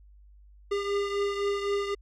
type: beating tone pair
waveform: square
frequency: 402.4 / 406.3 Hz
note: G4 / G#4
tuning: +45 / -38 cents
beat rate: 3.9 Hz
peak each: -28 / -35 dBFS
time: 0.71-1.95 s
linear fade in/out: 10 ms
effects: added 50 Hz sine -51 dBFS peak until 2.01 s + low-pass 5000 Hz 12 dB/octave